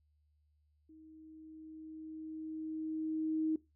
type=tone with level ramp; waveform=sine; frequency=315.1 Hz; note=D#4; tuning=22 cents sharp; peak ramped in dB=-55 to -29 dBFS; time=0.89-3.56 s; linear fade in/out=5 ms; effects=noise-tail reverb RT60 0.2 s tail -18 dB re dry + added 75 Hz sine -70 dBFS peak until 3.75 s